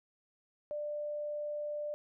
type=tone; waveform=sine; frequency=593 Hz; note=D5; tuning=17 cents sharp; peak=-35 dBFS; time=0.71-1.94 s; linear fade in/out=0 ms; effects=none